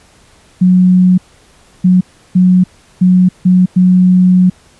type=tone bursts at uneven times; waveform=sine; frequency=182.8 Hz; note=F#3; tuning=21 cents flat; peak=-4 dBFS; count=6; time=0.61-1.18 / 1.84-2.01 / 2.35-2.64 / 3.01-3.29 / 3.45-3.66 / 3.76-4.5 s; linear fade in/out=10 ms; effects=pink hiss -46 dBFS RMS until 4.79 s + resampled to 24000 Hz